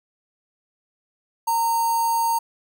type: tone with notch filter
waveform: square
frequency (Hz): 922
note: A#5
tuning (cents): -19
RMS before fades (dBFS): -21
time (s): 1.47-2.39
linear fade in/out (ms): 10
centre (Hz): 3000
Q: 0.53
effects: none